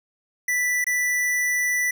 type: tone with dropouts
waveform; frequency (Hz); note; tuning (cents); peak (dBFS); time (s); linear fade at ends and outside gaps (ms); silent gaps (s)
square; 1975.5; B6; 0; -21; 0.48-1.91; 5; 0.843-0.866
effects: none